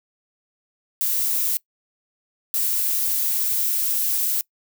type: noise bursts at uneven times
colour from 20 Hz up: violet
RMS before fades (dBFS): -22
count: 2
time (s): 1.01-1.57 / 2.54-4.41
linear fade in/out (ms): 0
effects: noise-tail reverb RT60 0.1 s tail -23 dB re dry